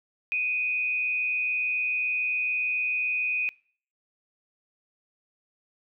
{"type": "tone with frequency modulation", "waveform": "sine", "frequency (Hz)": 2489, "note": "D#7", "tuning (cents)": 0, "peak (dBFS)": -24, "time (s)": [0.32, 3.49], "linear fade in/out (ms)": 0, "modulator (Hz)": 127, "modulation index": 0.45, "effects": ["noise-tail reverb RT60 0.5 s tail -24 dB re dry"]}